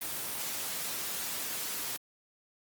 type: noise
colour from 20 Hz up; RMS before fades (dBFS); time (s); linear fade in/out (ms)
white; -36; 0.01-1.97; 10
effects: high-pass 100 Hz 12 dB/octave + Opus 24 kbps